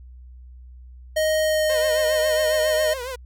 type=tone with pitch glide; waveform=square; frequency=624 to 618.3 Hz; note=D#5 to D#5; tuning=+5 to -11 cents; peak=-19 dBFS; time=1.16-2.94 s; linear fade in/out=10 ms; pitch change=-16 cents; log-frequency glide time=1.42-1.66 s
type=tone with vibrato; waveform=sawtooth; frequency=507 Hz; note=B4; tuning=45 cents sharp; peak=-25 dBFS; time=1.69-3.16 s; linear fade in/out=10 ms; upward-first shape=triangle; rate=7.3 Hz; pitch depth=120 cents each way
effects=added 62 Hz sine -40 dBFS peak until 3.25 s